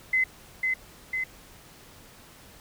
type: tone with echo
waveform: sine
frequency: 2044 Hz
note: C7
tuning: 41 cents flat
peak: -20 dBFS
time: 0.13-0.24 s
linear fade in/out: 5 ms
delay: 500 ms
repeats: 2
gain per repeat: -3 dB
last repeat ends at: 1.24 s
effects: pink hiss -51 dBFS RMS until 2.6 s